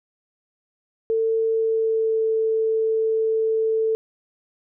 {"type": "tone with pitch glide", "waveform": "sine", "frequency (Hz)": [448, 443.4], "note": ["A4", "A4"], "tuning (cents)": [31, 13], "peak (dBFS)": -18, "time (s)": [1.1, 3.95], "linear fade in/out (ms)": 0, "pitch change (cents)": -18, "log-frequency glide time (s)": [1.46, 2.25], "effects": []}